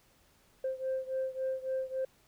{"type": "beating tone pair", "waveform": "sine", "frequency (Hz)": [523.3, 526.9], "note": ["C5", "C5"], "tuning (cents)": [0, 12], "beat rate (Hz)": 3.6, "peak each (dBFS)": [-33, -35], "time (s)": [0.64, 2.05], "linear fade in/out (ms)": 5, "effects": ["tanh soft clip ceiling -27 dBFS", "pink hiss -66 dBFS RMS until 2.27 s"]}